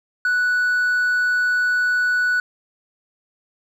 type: tone with hard clipping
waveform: sine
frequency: 1479 Hz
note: F#6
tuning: 1 cent flat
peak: -17 dBFS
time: 0.25-2.4 s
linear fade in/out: 2 ms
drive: 2 dB
effects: none